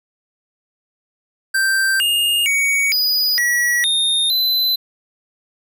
square tone with pitch steps, 1567 / 2835 / 2243 / 4941 / 1929 / 3669 / 4029 Hz, G6 / F7 / C#7 / D#8 / B6 / A#7 / B7, -1 / +25 / +20 / -13 / -41 / -28 / +34 cents, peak -15 dBFS, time 1.54-4.76 s, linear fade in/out 10 ms, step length 460 ms, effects none

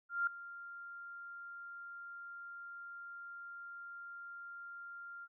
sine tone with ADSR envelope, 1393 Hz, F6, 5 cents flat, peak -29 dBFS, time 0.09-5.28 s, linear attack 180 ms, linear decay 4 ms, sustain -17 dB, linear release 45 ms, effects none

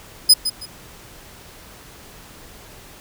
sawtooth tone with echo, 5020 Hz, D#8, 15 cents sharp, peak -4 dBFS, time 0.29-0.34 s, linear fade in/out 10 ms, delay 160 ms, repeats 2, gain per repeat -12 dB, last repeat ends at 0.66 s, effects pink hiss -43 dBFS RMS until 3 s

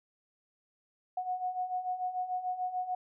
sine beating tone pair, 728 / 734.8 Hz, F#5 / F#5, -28 / -12 cents, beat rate 6.8 Hz, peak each -38 / -33 dBFS, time 1.17-2.95 s, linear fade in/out 5 ms, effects none

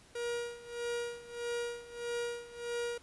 45% pulse tone with tremolo, 475.6 Hz, A#4, 35 cents sharp, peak -33 dBFS, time 0.15-2.98 s, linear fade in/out 5 ms, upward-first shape sine, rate 1.6 Hz, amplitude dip 85%, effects pink hiss -60 dBFS RMS until 3.02 s + resampled to 24000 Hz

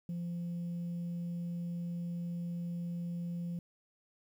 sine tone, 172.6 Hz, F3, 20 cents flat, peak -33 dBFS, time 0.09-3.59 s, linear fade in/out 2 ms, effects tanh soft clip ceiling -34 dBFS + 11-bit

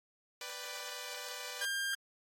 5% pulse chord, G major, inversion first, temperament equal, 493.9 / 587.3 / 784 Hz, B4 / D5 / G5, 0 / 0 / 0 cents, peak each -33 / -34 / -38 dBFS, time 0.41-1.65 s, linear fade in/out 2 ms
sawtooth tone, 1600 Hz, G6, 35 cents sharp, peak -30 dBFS, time 1.61-1.95 s, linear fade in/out 5 ms
effects AAC 48 kbps

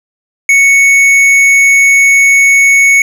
triangle tone with tanh clipping, 2217 Hz, C#7, in tune, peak -5 dBFS, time 0.49-3.02 s, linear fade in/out 2 ms, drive 14 dB, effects none

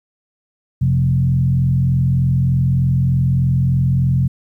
sine tone with frequency modulation, 130.81 Hz, C3, in tune, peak -12 dBFS, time 0.81-4.28 s, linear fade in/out 10 ms, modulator 43.3 Hz, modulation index 0.82, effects 9-bit

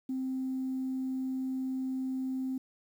sine tone, 261.3 Hz, C4, 2 cents flat, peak -30 dBFS, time 0.09-2.58 s, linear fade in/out 5 ms, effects tanh soft clip ceiling -27 dBFS + 10-bit

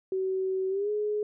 sine tone with pitch glide, 378.5 to 420 Hz, F#4 to G#4, +39 to +19 cents, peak -26 dBFS, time 0.12-1.23 s, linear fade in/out 2 ms, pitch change +180 cents, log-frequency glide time 0.69-0.9 s, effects none

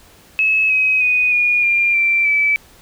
sine tone with pitch steps, 2585 / 2536 / 2488 / 2441 / 2395 / 2350 / 2306 Hz, E7 / D#7 / D#7 / D#7 / D7 / D7 / D7, -34 / +32 / -1 / -34 / +33 / +1 / -32 cents, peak -12 dBFS, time 0.39-2.56 s, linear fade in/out 0 ms, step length 310 ms, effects pink hiss -47 dBFS RMS until 2.81 s

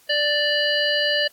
harmonic tone, 588 Hz, D5, 2 cents sharp, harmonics 1 / 3 / 5 / 7 / 8, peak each -24 / -23 / -23 / -29 / -28 dBFS, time 0.09-1.28 s, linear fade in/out 10 ms, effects white hiss -55 dBFS RMS until 1.32 s + AAC 64 kbps

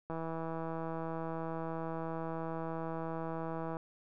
click train, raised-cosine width 1 ms, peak -26 dBFS, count 599, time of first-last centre 0.1-3.769 s, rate 163 Hz, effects none

